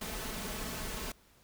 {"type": "noise with comb filter", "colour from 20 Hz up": "pink", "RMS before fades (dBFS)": -39, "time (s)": [0.01, 1.12], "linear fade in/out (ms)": 5, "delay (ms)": 4.6, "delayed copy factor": 0.5, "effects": ["pink hiss -64 dBFS RMS until 1.43 s"]}